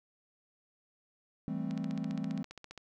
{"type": "chord", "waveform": "triangle", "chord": "A minor seventh", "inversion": "second", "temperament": "equal", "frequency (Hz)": [164.81, 196, 220, 261.6], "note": ["E3", "G3", "A3", "C4"], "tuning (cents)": [0, 0, 0, 0], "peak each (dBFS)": -37, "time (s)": [1.48, 2.43], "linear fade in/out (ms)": 0}
{"type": "click train", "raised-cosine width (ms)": 0.2, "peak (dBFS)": -29, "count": 17, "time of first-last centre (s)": [1.71, 2.777], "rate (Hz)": 15}
{"effects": []}